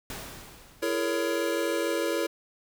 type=noise with exponential decay; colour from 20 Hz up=pink; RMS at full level=-36 dBFS; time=0.1-1.48 s; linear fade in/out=2 ms; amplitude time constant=300 ms
type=chord; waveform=square; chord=A# half-diminished seventh; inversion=second; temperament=just; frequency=335.6 / 419.5 / 466.2 / 559.4 Hz; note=E4 / G#4 / A#4 / C#5; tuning=+31 / +17 / 0 / +16 cents; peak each=-31 / -35 / -32 / -32 dBFS; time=0.82-2.27 s; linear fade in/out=10 ms
effects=none